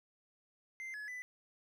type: tone with pitch steps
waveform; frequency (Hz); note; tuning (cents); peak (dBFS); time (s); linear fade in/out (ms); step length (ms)
triangle; 2082 / 1699 / 1996; C7 / G#6 / B6; -9 / +39 / +18; -40; 0.8-1.22; 0; 140
effects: none